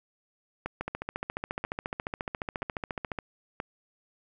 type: two click trains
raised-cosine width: 0.5 ms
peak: -17 / -17 dBFS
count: 4 / 35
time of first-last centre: 0.66-3.601 / 0.81-3.188 s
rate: 1.02 / 14.3 Hz
effects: none